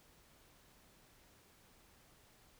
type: silence
effects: pink hiss -66 dBFS RMS until 2.59 s